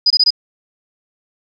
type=tone bursts; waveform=sine; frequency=4962 Hz; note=D#8; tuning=6 cents flat; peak=-8 dBFS; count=4; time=0.06-0.305 s; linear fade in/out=5 ms; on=44 ms; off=23 ms; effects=none